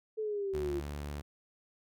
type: linear sweep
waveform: sine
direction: down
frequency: 440 to 341.4 Hz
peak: -32 dBFS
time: 0.17-0.81 s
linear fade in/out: 20 ms
type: tone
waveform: sawtooth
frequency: 72.8 Hz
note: D2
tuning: 15 cents flat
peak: -34 dBFS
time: 0.53-1.22 s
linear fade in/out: 20 ms
effects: none